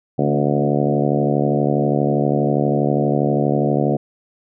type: harmonic tone with a mistuned harmonic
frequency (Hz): 72.4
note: D2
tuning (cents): -24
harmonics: 2 / 3 / 4 / 5 / 6 / 7 / 8 / 9 / 10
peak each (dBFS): -20 / -22 / -23 / -24 / -25 / -25 / -26 / -27 / -27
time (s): 0.18-3.97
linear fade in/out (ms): 10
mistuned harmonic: 4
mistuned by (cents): -20
effects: none